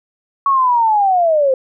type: linear sweep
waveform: sine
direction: down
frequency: 1122 to 512 Hz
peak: -10 dBFS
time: 0.46-1.54 s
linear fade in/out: 2 ms
effects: none